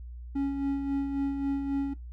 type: tone with tremolo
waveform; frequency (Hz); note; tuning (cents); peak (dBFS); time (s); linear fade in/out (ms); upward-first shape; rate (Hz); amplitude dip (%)
triangle; 277.2; C#4; 0; -23; 0.35-1.94; 10; sine; 3.7; 45
effects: noise-tail reverb RT60 0.2 s tail -18 dB re dry + added 60 Hz sine -39 dBFS peak until 2.12 s